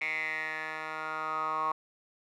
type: tone with band-pass filter sweep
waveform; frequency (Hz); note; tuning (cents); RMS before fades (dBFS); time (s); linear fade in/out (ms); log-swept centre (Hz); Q
10% pulse; 156.7; D#3; +13; -34; 0.01-1.72; 5; 2200 to 1100; 9.3
effects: none